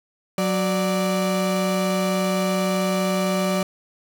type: tone pair together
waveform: 35% pulse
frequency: 185 / 587.3 Hz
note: F#3 / D5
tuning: 0 / 0 cents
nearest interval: octave + minor sixth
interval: 2000 cents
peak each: -20 / -22 dBFS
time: 0.38-3.63 s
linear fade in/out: 2 ms
effects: none